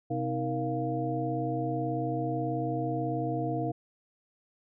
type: tone cluster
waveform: sine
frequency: 129.3 / 257.4 / 315.7 / 469.6 / 696 Hz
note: C3 / C4 / D#4 / A#4 / F5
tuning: -20 / -28 / +25 / +13 / -6 cents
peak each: -33 / -40 / -33 / -36 / -34 dBFS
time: 0.1-3.72 s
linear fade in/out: 10 ms
effects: none